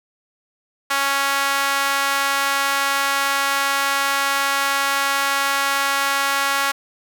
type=tone with high-pass filter; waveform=sawtooth; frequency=277.2 Hz; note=C#4; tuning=in tune; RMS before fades=-20 dBFS; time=0.9-6.72 s; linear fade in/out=10 ms; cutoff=1200 Hz; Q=1.5; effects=none